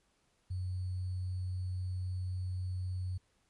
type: tone with sample-and-hold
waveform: sine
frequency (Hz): 91.9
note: F#2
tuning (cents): -11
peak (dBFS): -34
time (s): 0.5-3.18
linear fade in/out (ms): 10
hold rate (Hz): 4410
effects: pink hiss -74 dBFS RMS until 3.49 s + resampled to 24000 Hz